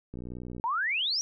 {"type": "click train", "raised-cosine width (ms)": 3, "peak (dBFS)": -27, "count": 29, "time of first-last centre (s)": [0.14, 0.598], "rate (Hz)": 61.1}
{"type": "exponential sweep", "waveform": "sine", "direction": "up", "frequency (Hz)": [880, 5830], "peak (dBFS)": -26, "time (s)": [0.64, 1.21], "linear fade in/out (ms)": 0}
{"effects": []}